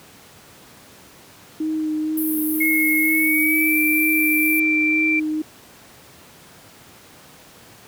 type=tone with vibrato; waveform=sine; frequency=311.1 Hz; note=D#4; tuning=in tune; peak=-20 dBFS; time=1.6-5.42 s; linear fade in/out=5 ms; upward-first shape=sine; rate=2.1 Hz; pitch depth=16 cents each way
type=band-pass noise; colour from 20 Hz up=white; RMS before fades=-27 dBFS; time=2.17-4.6 s; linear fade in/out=5 ms; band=11000 to 15000 Hz; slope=48 dB/octave
type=tone with pitch glide; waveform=sine; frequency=2166 to 2348 Hz; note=C#7 to D7; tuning=-41 to -1 cents; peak=-17 dBFS; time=2.6-5.2 s; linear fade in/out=10 ms; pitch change=+140 cents; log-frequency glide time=3.04-3.79 s
effects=pink hiss -46 dBFS RMS until 7.87 s + high-pass 100 Hz 12 dB/octave